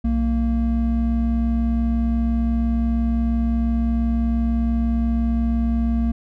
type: tone pair together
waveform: triangle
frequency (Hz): 61.38 / 230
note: B1 / A#3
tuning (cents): -10 / -23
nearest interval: octave + major seventh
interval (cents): 2287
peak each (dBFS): -18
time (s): 0.04-6.12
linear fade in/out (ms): 10
effects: none